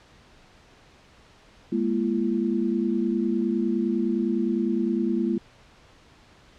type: tone cluster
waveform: sine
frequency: 207.3 / 237.1 / 339.9 Hz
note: G#3 / A#3 / F4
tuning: -3 / +30 / -47 cents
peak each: -26 dBFS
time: 1.72-5.38 s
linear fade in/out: 5 ms
effects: pink hiss -54 dBFS RMS until 6.58 s + low-pass 5000 Hz 12 dB/octave